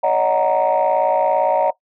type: chord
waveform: sine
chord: D# minor seventh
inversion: third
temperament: equal with one note detuned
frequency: 564.7 / 622.3 / 740 / 932.3 Hz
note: C#5 / D#5 / F#5 / A#5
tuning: +32 / 0 / 0 / 0 cents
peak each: -18 dBFS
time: 0.03-1.71 s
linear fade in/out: 10 ms
effects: noise-tail reverb RT60 0.1 s tail -17 dB re dry + tanh soft clip ceiling -8 dBFS